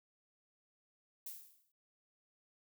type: noise with exponential decay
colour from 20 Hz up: violet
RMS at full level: -43 dBFS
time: 1.26-1.72 s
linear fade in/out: 5 ms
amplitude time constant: 99 ms
effects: none